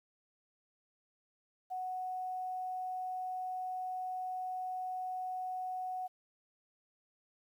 sine tone with quantisation, 740 Hz, F#5, in tune, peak -36 dBFS, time 1.7-6.08 s, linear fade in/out 20 ms, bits 11, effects none

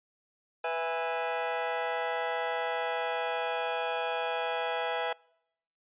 sawtooth chord, E major, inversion second, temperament just, 494.4 / 659.3 / 824.1 Hz, B4 / E5 / G#5, +2 / 0 / -14 cents, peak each -30 dBFS, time 0.64-5.13 s, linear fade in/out 5 ms, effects noise-tail reverb RT60 0.8 s tail -26 dB re dry + resampled to 8000 Hz

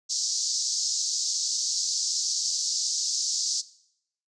pink band-pass noise, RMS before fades -28 dBFS, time 0.09-3.62 s, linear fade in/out 20 ms, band 4600 to 7000 Hz, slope 48 dB/octave, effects noise-tail reverb RT60 0.7 s tail -18 dB re dry + resampled to 22050 Hz

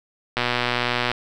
click train, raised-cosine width 0.3 ms, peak -5 dBFS, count 92, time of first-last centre 0.37-1.116 s, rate 122 Hz, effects none

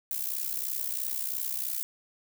violet noise with amplitude modulation, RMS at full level -29 dBFS, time 0.11-1.83 s, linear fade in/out 0 ms, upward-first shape sine, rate 63 Hz, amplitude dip 80%, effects none

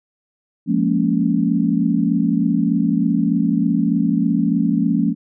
sine chord, Bb minor seventh, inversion second, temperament just, 174.81 / 209.8 / 233.1 / 279.7 Hz, F3 / Ab3 / Bb3 / Db4, +2 / +18 / 0 / +16 cents, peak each -20 dBFS, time 0.66-5.15 s, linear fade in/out 50 ms, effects none

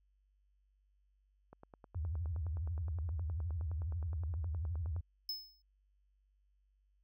click train, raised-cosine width 1 ms, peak -39 dBFS, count 34, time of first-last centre 1.53-4.964 s, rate 9.61 Hz
sine tone with vibrato, 81.1 Hz, E2, 28 cents flat, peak -35 dBFS, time 1.95-5.01 s, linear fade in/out 10 ms, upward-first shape sine, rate 12 Hz, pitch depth 210 cents each way
square tone with exponential decay, 5200 Hz, E8, 24 cents flat, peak -35 dBFS, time 5.29-5.62 s, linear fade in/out 2 ms, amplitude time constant 71 ms
effects added 49 Hz sine -70 dBFS peak until 7.03 s

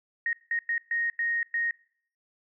sine tone bursts at uneven times, 1864.7 Hz, A#6, in tune, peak -25 dBFS, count 6, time 0.26-0.33 / 0.51-0.59 / 0.69-0.78 / 0.91-1.1 / 1.19-1.43 / 1.54-1.71 s, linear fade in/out 2 ms, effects noise-tail reverb RT60 0.6 s tail -23 dB re dry

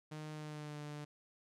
sawtooth tone with pitch glide, 153.5 to 148.27 Hz, D#3 to D3, -23 to +17 cents, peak -40 dBFS, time 0.11-1.05 s, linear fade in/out 10 ms, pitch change -60 cents, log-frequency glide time 0.32-0.79 s, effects low-pass 9000 Hz 12 dB/octave

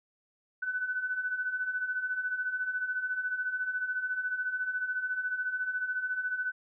sine beating tone pair, 1491 / 1505 Hz, F#6 / F#6, +13 / +29 cents, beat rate 14 Hz, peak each -37 / -31 dBFS, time 0.62-6.52 s, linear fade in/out 10 ms, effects none

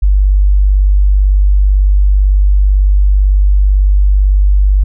sine tone, 49 Hz, G1, in tune, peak -5 dBFS, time 0.02-4.84 s, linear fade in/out 10 ms, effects none

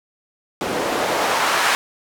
white noise with band-pass filter sweep, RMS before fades -20 dBFS, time 0.61-1.75 s, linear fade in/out 0 ms, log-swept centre 340 to 1300 Hz, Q 1.1, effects none

